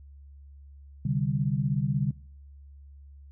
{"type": "chord", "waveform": "sine", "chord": "C suspended second", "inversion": "none", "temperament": "just", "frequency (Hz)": [130.81, 147.16, 196.22], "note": ["C3", "D3", "G3"], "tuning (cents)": [0, 4, 2], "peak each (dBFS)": [-28, -27, -31], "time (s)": [1.05, 2.11], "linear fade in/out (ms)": 5, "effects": ["noise-tail reverb RT60 0.7 s tail -25 dB re dry", "added 70 Hz sine -46 dBFS peak until 3.31 s"]}